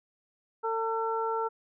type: harmonic tone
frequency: 450 Hz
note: A4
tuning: 39 cents sharp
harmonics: 1 / 2 / 3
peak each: -31 / -31 / -34 dBFS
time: 0.63-1.49 s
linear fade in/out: 20 ms
effects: none